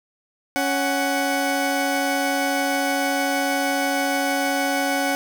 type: tone pair together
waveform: 20% pulse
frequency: 277.9 / 743.2 Hz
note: C#4 / F#5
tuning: +4 / +7 cents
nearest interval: octave + perfect fourth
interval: 1703 cents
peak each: -18 dBFS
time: 0.56-5.15 s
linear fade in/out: 0 ms
effects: none